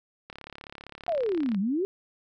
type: click train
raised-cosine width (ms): 0.3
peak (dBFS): -25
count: 45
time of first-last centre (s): 0.3-1.546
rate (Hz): 35.3
type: exponential two-way sweep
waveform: sine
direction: down then up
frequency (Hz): 724 to 185 to 407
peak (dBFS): -24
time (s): 1.08-1.85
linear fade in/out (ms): 0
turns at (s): 1.59
effects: none